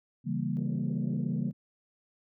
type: chord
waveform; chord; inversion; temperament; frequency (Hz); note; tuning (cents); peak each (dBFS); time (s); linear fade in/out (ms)
sine; C# diminished seventh; none; equal; 138.59 / 164.81 / 196 / 233.1; C#3 / E3 / G3 / Bb3; 0 / 0 / 0 / 0; -34; 0.24-1.53; 50
type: band-pass noise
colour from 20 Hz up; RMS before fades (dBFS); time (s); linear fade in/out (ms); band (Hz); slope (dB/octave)
white; -48; 0.57-1.51; 0; 120 to 510; 48
effects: none